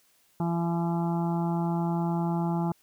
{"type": "harmonic tone", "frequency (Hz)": 169.4, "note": "E3", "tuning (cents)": 48, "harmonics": [1, 2, 4, 5, 6, 7, 8], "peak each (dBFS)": [-26, -33, -38, -34, -43, -45, -48], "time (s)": [0.4, 2.72], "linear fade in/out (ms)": 2, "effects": ["white hiss -65 dBFS RMS until 2.82 s"]}